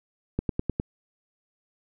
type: click train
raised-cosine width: 3 ms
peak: -12 dBFS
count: 5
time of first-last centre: 0.39-0.799 s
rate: 9.78 Hz
effects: none